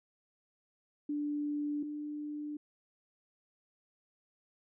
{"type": "tone pair in turn", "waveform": "sine", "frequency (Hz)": [293.7, 297.1], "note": ["D4", "D4"], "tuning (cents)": [0, 20], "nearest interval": "unison", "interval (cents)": 20, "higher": "second", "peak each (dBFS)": [-32, -37], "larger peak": "first", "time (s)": [[1.09, 1.83], [1.83, 2.57]], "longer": "neither", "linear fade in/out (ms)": 5, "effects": []}